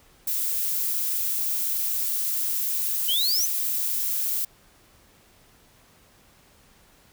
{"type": "noise", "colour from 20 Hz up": "violet", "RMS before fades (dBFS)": -26, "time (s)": [0.27, 4.45], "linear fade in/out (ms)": 5}
{"type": "exponential sweep", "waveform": "sine", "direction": "up", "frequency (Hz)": [2960, 6272], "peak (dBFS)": -22, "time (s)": [3.08, 3.46], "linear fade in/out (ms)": 10}
{"effects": ["pink hiss -57 dBFS RMS until 7.12 s"]}